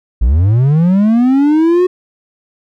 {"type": "linear sweep", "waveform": "triangle", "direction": "up", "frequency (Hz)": [50.1, 370], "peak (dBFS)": -5, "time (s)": [0.21, 1.87], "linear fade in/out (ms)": 10, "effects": []}